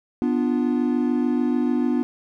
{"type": "chord", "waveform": "triangle", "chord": "B diminished", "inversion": "none", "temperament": "equal with one note detuned", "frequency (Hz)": [246.9, 293.7, 347.2], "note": ["B3", "D4", "F4"], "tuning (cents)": [0, 0, -10], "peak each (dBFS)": [-19, -22, -25], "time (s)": [0.22, 2.03], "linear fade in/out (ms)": 0, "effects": []}